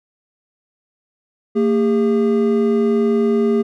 triangle tone pair together, 227.5 / 405.4 Hz, A#3 / G#4, -42 / -42 cents, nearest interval minor seventh, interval 1000 cents, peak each -14 dBFS, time 1.55-3.63 s, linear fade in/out 20 ms, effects none

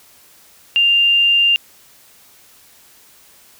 sine tone, 2794 Hz, F7, in tune, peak -10 dBFS, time 0.76-1.56 s, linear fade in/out 0 ms, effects white hiss -48 dBFS RMS until 3.59 s

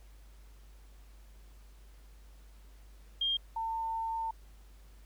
sine tone pair in turn, 3212 / 901.3 Hz, G7 / A5, +41 / +41 cents, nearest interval octave + minor seventh, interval 2200 cents, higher first, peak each -28 / -32 dBFS, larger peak first, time 3.21-3.37 / 3.56-4.31 s, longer second, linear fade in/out 5 ms, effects added 50 Hz sine -52 dBFS peak until 5.05 s + pink hiss -65 dBFS RMS until 5.05 s

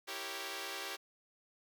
5% pulse chord, E diminished seventh, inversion none, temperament equal with one note detuned, 329.6 / 392 / 466.2 / 552.8 Hz, E4 / G4 / Bb4 / Db5, 0 / 0 / 0 / -5 cents, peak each -37 / -32 / -37 / -34 dBFS, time 0.07-0.97 s, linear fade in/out 20 ms, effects none

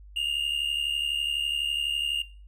triangle tone pair together, 2788 / 2860 Hz, F7 / F7, -4 / +41 cents, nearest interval unison, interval 45 cents, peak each -27 dBFS, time 0.16-2.22 s, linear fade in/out 5 ms, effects noise-tail reverb RT60 0.4 s tail -18 dB re dry + added 50 Hz sine -45 dBFS peak until 2.47 s

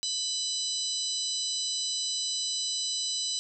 harmonic tone with a mistuned harmonic, 996 Hz, B5, 14 cents sharp, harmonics 3 / 4 / 5 / 6 / 7 / 8, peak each -38 / -32 / -36 / -37 / -42 / -37 dBFS, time 0.03-3.39 s, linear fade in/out 0 ms, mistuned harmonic 7, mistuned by +70 cents, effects none

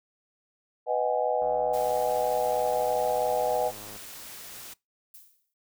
sine chord, G# minor seventh, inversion first, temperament just, 498.4 / 623 / 747.5 / 830.6 Hz, B4 / D#5 / F#5 / G#5, +16 / +2 / +17 / 0 cents, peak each -28 / -28 / -29 / -31 dBFS, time 0.86-3.72 s, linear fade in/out 50 ms
click train, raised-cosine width 1 ms, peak -33 dBFS, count 268, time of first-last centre 1.42-3.963 s, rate 105 Hz
white noise, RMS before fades -43 dBFS, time 1.73-4.74 s, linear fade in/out 10 ms
violet noise with exponential decay, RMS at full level -45 dBFS, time 5.14-5.54 s, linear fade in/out 5 ms, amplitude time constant 85 ms
effects noise-tail reverb RT60 0.2 s tail -22 dB re dry

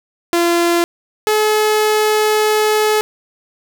sawtooth tone pair in turn, 342.9 / 427.8 Hz, F4 / A4, -32 / -49 cents, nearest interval major third, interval 383 cents, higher second, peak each -8 dBFS, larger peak neither, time 0.33-0.84 / 1.27-3.01 s, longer second, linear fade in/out 0 ms, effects none

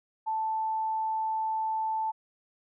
sine tone, 880 Hz, A5, in tune, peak -27 dBFS, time 0.26-2.12 s, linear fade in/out 20 ms, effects none

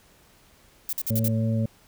violet noise bursts, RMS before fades -28 dBFS, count 5, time 0.89-1.281 s, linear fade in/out 2 ms, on 39 ms, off 49 ms
harmonic tone, 112 Hz, A2, 31 cents sharp, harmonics 1 / 2 / 4 / 5, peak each -23 / -26 / -42 / -34 dBFS, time 1.1-1.66 s, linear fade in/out 5 ms
effects pink hiss -57 dBFS RMS until 1.87 s

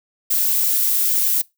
violet noise, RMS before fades -18 dBFS, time 0.3-1.42 s, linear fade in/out 10 ms, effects noise-tail reverb RT60 0.2 s tail -22 dB re dry

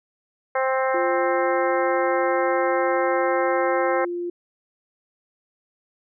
harmonic tone, 263 Hz, C4, 9 cents sharp, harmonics 2 / 3 / 4 / 5 / 6 / 7 / 8, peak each -22 / -26 / -28 / -30 / -32 / -33 / -34 dBFS, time 0.55-4.05 s, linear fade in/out 5 ms
sine tone, 349.2 Hz, F4, in tune, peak -25 dBFS, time 0.94-4.3 s, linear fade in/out 5 ms
effects none

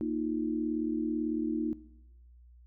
sine chord, Bb suspended fourth, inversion none, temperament equal, 233.1 / 311.1 / 349.2 Hz, Bb3 / Eb4 / F4, 0 / 0 / 0 cents, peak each -34 / -32 / -37 dBFS, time 0.01-1.73 s, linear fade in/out 0 ms, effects noise-tail reverb RT60 0.9 s tail -18 dB re dry + added 60 Hz sine -53 dBFS peak until 2.66 s

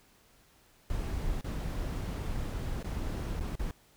brown noise with dropouts, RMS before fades -34 dBFS, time 0.9-3.71 s, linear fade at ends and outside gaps 1 ms, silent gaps 1.411-1.444 / 2.828-2.844 / 3.396-3.408 / 3.555-3.594 s, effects pink hiss -63 dBFS RMS until 3.96 s

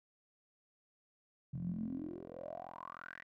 10% pulse tone with band-pass filter sweep, 43.14 Hz, F1, 20 cents flat, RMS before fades -44 dBFS, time 1.53-3.23 s, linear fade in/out 10 ms, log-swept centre 140 to 1900 Hz, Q 9.2, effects none

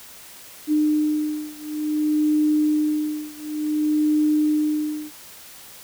sine beating tone pair, 303 / 303.56 Hz, D#4 / D#4, -46 / -43 cents, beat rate 0.56 Hz, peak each -21 / -22 dBFS, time 0.67-5.12 s, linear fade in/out 50 ms, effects white hiss -43 dBFS RMS until 5.83 s

